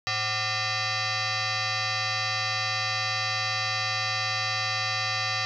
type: tone with frequency modulation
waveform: sine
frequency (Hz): 1396.9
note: F6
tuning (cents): 0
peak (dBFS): -25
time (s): 0.07-5.45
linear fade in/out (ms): 0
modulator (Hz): 644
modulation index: 6
effects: none